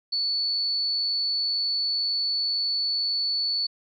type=tone; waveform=sine; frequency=4451 Hz; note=C#8; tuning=6 cents sharp; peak=-23 dBFS; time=0.12-3.67 s; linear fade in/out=10 ms; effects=none